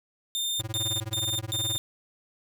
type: tone bursts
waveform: sawtooth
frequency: 3617 Hz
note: A7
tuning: 47 cents sharp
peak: -24 dBFS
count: 4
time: 0.35-1.78 s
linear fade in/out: 0 ms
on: 260 ms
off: 130 ms
type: tone with tremolo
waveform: square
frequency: 110 Hz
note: A2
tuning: in tune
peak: -30 dBFS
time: 0.59-1.77 s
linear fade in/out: 10 ms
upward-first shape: sine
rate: 19 Hz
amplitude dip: 100%
effects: none